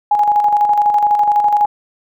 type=tone with tremolo; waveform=sine; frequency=830.6 Hz; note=G#5; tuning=in tune; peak=-8 dBFS; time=0.11-1.66 s; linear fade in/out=5 ms; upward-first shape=square; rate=12 Hz; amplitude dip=45%; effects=none